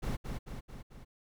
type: noise with echo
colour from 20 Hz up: brown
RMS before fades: -34 dBFS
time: 0.02-0.17 s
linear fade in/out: 20 ms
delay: 220 ms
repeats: 4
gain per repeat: -4 dB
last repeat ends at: 1.05 s
effects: none